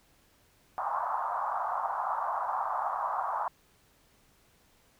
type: band-pass noise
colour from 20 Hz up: white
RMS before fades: -32 dBFS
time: 0.78-3.48 s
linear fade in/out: 0 ms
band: 700 to 1200 Hz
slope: 48 dB/octave
effects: pink hiss -65 dBFS RMS until 4.99 s